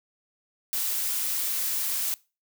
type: noise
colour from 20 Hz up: blue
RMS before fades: -28 dBFS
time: 0.73-2.14 s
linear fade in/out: 0 ms
effects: noise-tail reverb RT60 0.3 s tail -22 dB re dry